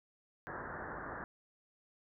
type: low-pass noise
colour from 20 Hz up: white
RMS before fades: -44 dBFS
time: 0.47-1.24 s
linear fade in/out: 0 ms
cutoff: 1800 Hz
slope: 96 dB/octave
effects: none